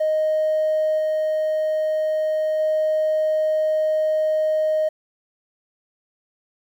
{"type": "tone with level steps", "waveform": "triangle", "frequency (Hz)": 622, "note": "D#5", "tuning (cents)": -1, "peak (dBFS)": [-14, -16, -14], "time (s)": [0, 4.89], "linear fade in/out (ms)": 10, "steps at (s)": [0.98, 2.59], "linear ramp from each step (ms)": 10, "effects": ["tanh soft clip ceiling -14 dBFS", "9-bit"]}